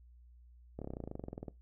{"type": "slowing click train", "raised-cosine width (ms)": 2, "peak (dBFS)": -28, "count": 19, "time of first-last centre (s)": [0.79, 1.482], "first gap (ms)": 27, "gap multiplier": 1.04, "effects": ["noise-tail reverb RT60 0.2 s tail -20 dB re dry", "added 60 Hz sine -56 dBFS peak until 1.61 s"]}